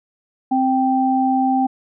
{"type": "tone pair together", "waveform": "sine", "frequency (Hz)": [261.6, 783], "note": ["C4", "G5"], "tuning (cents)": [0, -2], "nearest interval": "octave + perfect fifth", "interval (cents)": 1898, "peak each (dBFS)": -17, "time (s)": [0.51, 1.67], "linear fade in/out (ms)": 10, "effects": []}